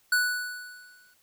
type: tone with exponential decay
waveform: square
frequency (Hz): 1480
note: F#6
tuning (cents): 0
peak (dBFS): -20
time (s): 0.12-1.14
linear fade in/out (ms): 5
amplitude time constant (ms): 220
effects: white hiss -65 dBFS RMS until 1.22 s